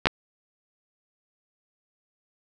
clicks, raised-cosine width 0.3 ms, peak -3 dBFS, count 2, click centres 0.057 / 0.07 s, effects none

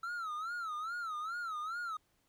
triangle tone with vibrato, 1318.5 Hz, E6, in tune, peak -35 dBFS, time 0.03-1.97 s, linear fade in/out 5 ms, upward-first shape sine, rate 2.4 Hz, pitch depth 150 cents each way, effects pink hiss -75 dBFS RMS until 2.28 s

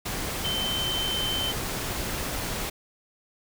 sine tone in noise, 3085 Hz, G7, 28 cents flat, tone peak -27 dBFS, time 0.44-1.52 s, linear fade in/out 10 ms, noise pink, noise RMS -31 dBFS, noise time 0.05-2.7 s, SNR +1 dB, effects none

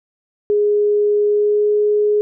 sine tone with pitch glide, 415.1 to 418.2 Hz, G#4 to G#4, -1 to +12 cents, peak -12 dBFS, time 0.5-2.21 s, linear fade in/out 0 ms, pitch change +13 cents, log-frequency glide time 1.26-1.7 s, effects none

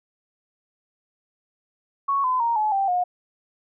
sine tone with pitch steps, 1108.7 / 1016.7 / 932.3 / 854.9 / 784 / 718.9 Hz, C#6 / B5 / A#5 / G#5 / G5 / F5, 0 / +50 / 0 / +50 / 0 / +50 cents, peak -19 dBFS, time 2.08-3.04 s, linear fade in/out 10 ms, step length 160 ms, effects none

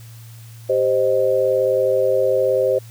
sine chord, C minor, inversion second, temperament equal, 392 / 523.3 / 622.3 Hz, G4 / C5 / Eb5, 0 / 0 / 0 cents, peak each -21 / -16 / -22 dBFS, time 0.69-2.79 s, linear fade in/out 10 ms, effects added 114 Hz sine -37 dBFS peak until 2.9 s + white hiss -48 dBFS RMS until 2.9 s

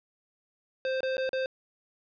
square tone with dropouts, 523.3 Hz, C5, in tune, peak -28 dBFS, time 0.85-1.46 s, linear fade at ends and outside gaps 1 ms, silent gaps 1.006-1.031 / 1.169-1.18 / 1.292-1.331 s, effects resampled to 11025 Hz + 10-bit

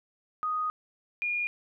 sine tone pair in turn, 1244.5 / 2428 Hz, D#6 / D#7, 0 / -43 cents, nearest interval octave, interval 1157 cents, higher second, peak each -27 dBFS, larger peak neither, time 0.43-0.7 / 1.22-1.47 s, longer first, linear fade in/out 0 ms, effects none

